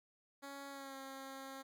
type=tone with pitch glide; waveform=10% pulse; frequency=278.3 to 269 Hz; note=C#4 to C4; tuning=+7 to +48 cents; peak=-39 dBFS; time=0.42-1.63 s; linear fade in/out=20 ms; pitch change=-59 cents; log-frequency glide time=0.7-0.97 s; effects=none